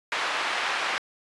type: band-pass noise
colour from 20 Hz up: pink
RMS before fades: -28 dBFS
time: 0.12-0.98 s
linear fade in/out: 0 ms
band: 960 to 2900 Hz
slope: 12 dB/octave
effects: resampled to 24000 Hz